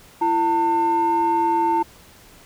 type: tone pair together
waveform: sine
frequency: 336.4 / 899.8 Hz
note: E4 / A5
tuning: +35 / +39 cents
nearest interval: octave + perfect fourth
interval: 1704 cents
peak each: -21 / -16 dBFS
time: 0.21-1.83 s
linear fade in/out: 10 ms
effects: tanh soft clip ceiling -12 dBFS + pink hiss -48 dBFS RMS until 2.45 s